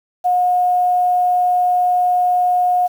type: tone with quantisation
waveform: sine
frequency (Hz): 721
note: F#5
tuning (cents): -45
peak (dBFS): -12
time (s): 0.24-2.88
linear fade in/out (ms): 20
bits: 7
effects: none